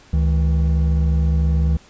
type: tone pair together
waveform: triangle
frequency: 71.58 / 160.7 Hz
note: D2 / E3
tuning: -44 / -44 cents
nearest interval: octave + major second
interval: 1400 cents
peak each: -13 / -19 dBFS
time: 0.13-1.77 s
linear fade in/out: 5 ms
effects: pink hiss -49 dBFS RMS until 1.89 s + resampled to 16000 Hz